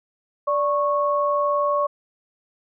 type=tone pair together; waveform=sine; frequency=583.8 / 1102 Hz; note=D5 / C#6; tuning=-10 / -11 cents; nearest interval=major seventh; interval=1099 cents; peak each=-21 dBFS; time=0.47-1.87 s; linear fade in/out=10 ms; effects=none